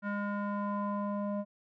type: tone with low-pass filter sweep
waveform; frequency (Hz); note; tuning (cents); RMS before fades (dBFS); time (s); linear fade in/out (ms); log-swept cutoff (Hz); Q
square; 203.8; G#3; -32; -34; 0.02-1.45; 50; 1500 to 760; 3.9
effects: none